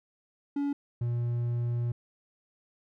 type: tone pair in turn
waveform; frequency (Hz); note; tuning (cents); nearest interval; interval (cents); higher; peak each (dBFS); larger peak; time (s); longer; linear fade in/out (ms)
triangle; 284.1 / 119.45; C#4 / A#2; +43 / +43; octave + minor third; 1500; first; -25; neither; 0.56-0.73 / 1.01-1.92; second; 5
effects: none